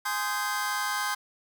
sawtooth chord, Ab major seventh, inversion none, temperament just, 830.6 / 1038.3 / 1245.9 / 1557.4 Hz, Ab5 / C6 / Eb6 / G6, 0 / -14 / +2 / -12 cents, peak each -30 / -28 / -31 / -28 dBFS, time 0.05-1.15 s, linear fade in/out 10 ms, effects none

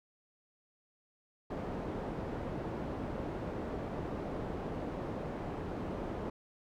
white low-pass noise, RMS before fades -39 dBFS, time 1.5-6.3 s, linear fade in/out 5 ms, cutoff 510 Hz, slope 12 dB/octave, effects none

